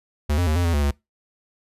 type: tone with pitch steps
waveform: square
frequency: 74.3 / 88.4 / 77.2 / 87.9 / 84.5 / 72.8 / 71 Hz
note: D2 / F2 / D#2 / F2 / E2 / D2 / C#2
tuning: +21 / +22 / -13 / +12 / +43 / -15 / +42 cents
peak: -19 dBFS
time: 0.29-0.913 s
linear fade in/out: 10 ms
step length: 89 ms
effects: noise-tail reverb RT60 0.2 s tail -23 dB re dry + resampled to 32000 Hz